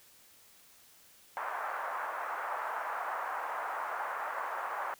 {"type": "band-pass noise", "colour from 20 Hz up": "pink", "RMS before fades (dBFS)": -37, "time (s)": [1.37, 4.94], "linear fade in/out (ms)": 0, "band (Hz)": [740, 1500], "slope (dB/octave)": 24, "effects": ["white hiss -60 dBFS RMS until 4.99 s"]}